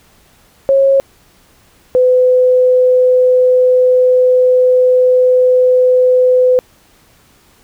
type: tone pair in turn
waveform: sine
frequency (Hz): 544 / 505.2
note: C#5 / B4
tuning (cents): -33 / +39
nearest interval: minor second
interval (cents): 128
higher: first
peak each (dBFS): -6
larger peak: neither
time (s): 0.69-1 / 1.95-6.59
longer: second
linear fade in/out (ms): 0
effects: pink hiss -49 dBFS RMS until 7.63 s